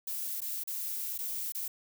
violet noise with dropouts, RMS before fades -36 dBFS, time 0.07-1.68 s, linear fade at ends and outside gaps 5 ms, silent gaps 0.406-0.416 / 0.637-0.674 / 1.179-1.187 / 1.522-1.548 s, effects none

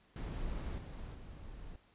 brown noise with level steps, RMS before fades -39 / -45 / -49 dBFS, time 0.16-1.76 s, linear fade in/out 2 ms, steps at 0.78 / 1.14 s, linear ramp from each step 5 ms, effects pink hiss -68 dBFS RMS until 1.94 s + resampled to 8000 Hz

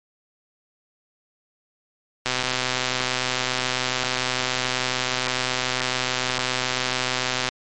click train, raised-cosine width 0.2 ms, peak -5 dBFS, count 665, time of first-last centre 2.26-7.488 s, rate 127 Hz, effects MP3 48 kbps

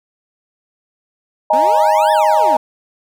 sine chord, D# suspended fourth, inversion none, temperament equal, 622.3 / 830.6 / 932.3 Hz, D#5 / G#5 / A#5, 0 / 0 / 0 cents, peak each -14 dBFS, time 1.5-2.57 s, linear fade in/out 5 ms
25% pulse exponential two-way sweep, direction up then down, 233.1 to 1829 to 233.1 Hz, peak -20 dBFS, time 1.53-2.57 s, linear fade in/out 5 ms, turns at 2.12 s
effects none

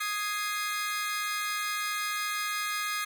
sawtooth chord, Ab major, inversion second, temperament equal, 1244.5 / 1661.2 / 2093 Hz, Eb6 / Ab6 / C7, 0 / 0 / 0 cents, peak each -29 / -32 / -32 dBFS, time 0-3.05 s, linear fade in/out 10 ms, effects none

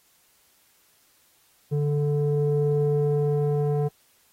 square tone with low-pass filter sweep, 146.4 Hz, D3, 5 cents flat, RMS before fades -23 dBFS, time 1.71-3.89 s, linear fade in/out 20 ms, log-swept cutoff 350 to 580 Hz, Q 3.4, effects white hiss -62 dBFS RMS until 4.32 s + AAC 48 kbps

